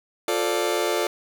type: chord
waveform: sawtooth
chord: D minor seventh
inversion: first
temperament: just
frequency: 352.4 / 440.5 / 528.6 / 587.3 Hz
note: F4 / A4 / C5 / D5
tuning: +16 / +2 / +18 / 0 cents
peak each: -22 / -22 / -28 / -23 dBFS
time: 0.28-1.07 s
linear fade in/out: 2 ms
effects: none